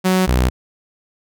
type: tone pair in turn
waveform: sawtooth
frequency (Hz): 185.9 / 62.67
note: F#3 / B1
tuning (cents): +8 / +26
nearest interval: octave + perfect fifth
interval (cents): 1882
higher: first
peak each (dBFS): -9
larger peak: neither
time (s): 0.04-0.27 / 0.27-0.5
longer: neither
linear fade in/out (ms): 20
effects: none